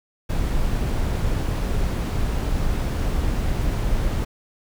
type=noise; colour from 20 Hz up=brown; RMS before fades=-22 dBFS; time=0.29-4.25 s; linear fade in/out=10 ms; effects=none

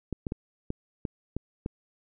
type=clicks; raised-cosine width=3 ms; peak=-18 dBFS; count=7; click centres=0.127 / 0.268 / 0.321 / 0.704 / 1.052 / 1.366 / 1.661 s; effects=none

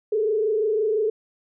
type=tone with frequency modulation; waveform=sine; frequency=430 Hz; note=A4; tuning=40 cents flat; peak=-19 dBFS; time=0.12-1.1 s; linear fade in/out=5 ms; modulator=25.9 Hz; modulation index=0.86; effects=none

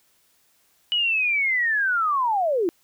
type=linear sweep; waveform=sine; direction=down; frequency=2960 to 320 Hz; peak=-19 dBFS; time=0.92-2.69 s; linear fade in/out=0 ms; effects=white hiss -63 dBFS RMS until 2.83 s

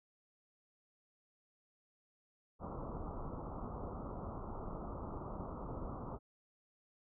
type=low-pass noise; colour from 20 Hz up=pink; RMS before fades=-44 dBFS; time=2.59-6.19 s; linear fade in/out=50 ms; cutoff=1300 Hz; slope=96 dB/octave; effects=none

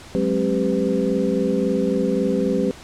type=tone cluster; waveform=sine; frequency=185.8 / 209.5 / 267.5 / 395.2 / 502 Hz; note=F#3 / G#3 / C4 / G4 / B4; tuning=+7 / +15 / +38 / +14 / +28 cents; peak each=-24 dBFS; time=0.15-2.71 s; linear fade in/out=0 ms; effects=pink hiss -41 dBFS RMS until 2.83 s + low-pass 8000 Hz 12 dB/octave

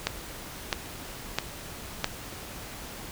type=click train; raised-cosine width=0.2 ms; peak=-7 dBFS; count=4; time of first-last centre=0.07-2.044 s; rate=1.52 Hz; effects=pink hiss -41 dBFS RMS until 3.11 s

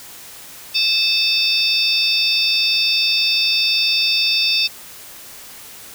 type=tone cluster; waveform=sine; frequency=2621 / 3618 / 4631 / 5300 Hz; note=E7 / A7 / D8 / E8; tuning=-11 / +48 / -25 / +9 cents; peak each=-20 dBFS; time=0.74-4.68 s; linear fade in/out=20 ms; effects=white hiss -38 dBFS RMS until 5.94 s

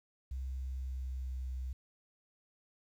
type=tone with pitch glide; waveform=sine; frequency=65.41 to 64.14 Hz; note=C2 to C2; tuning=0 to -34 cents; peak=-35 dBFS; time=0.31-1.73 s; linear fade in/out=5 ms; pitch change=-34 cents; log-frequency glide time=0.48-1.55 s; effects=tanh soft clip ceiling -33 dBFS + 11-bit

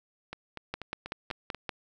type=two click trains; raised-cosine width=0.3 ms; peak=-22 / -17 dBFS; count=6 / 6; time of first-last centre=0.33-1.547 / 0.74-1.692 s; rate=4.11 / 5.25 Hz; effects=none

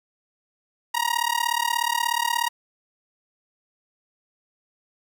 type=tone with amplitude modulation; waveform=sawtooth; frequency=946 Hz; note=A#5; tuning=25 cents sharp; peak=-14 dBFS; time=0.94-2.49 s; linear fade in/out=10 ms; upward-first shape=sine; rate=36.7 Hz; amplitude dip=95%; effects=none

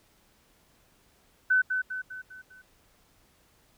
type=tone with echo; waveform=sine; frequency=1512 Hz; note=F#6; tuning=37 cents sharp; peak=-19 dBFS; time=1.5-1.62 s; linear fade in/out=10 ms; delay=200 ms; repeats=5; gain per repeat=-6 dB; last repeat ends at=2.62 s; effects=pink hiss -64 dBFS RMS until 3.77 s

